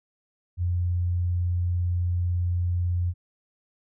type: tone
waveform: sine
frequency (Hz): 88.2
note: F2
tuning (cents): +18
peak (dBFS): -22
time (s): 0.57-3.14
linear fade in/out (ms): 50
effects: none